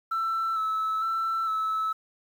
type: tone with vibrato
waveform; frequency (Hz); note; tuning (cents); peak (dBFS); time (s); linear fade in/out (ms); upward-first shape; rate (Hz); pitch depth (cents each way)
sine; 1318.5; E6; 0; -23; 0.11-1.93; 10; square; 1.1; 21
effects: tanh soft clip ceiling -23 dBFS + 9-bit